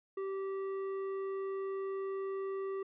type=tone with tanh clipping; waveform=triangle; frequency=388 Hz; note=G4; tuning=18 cents flat; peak=-37 dBFS; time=0.17-2.83 s; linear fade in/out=5 ms; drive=16 dB; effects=low-pass 2000 Hz 12 dB/octave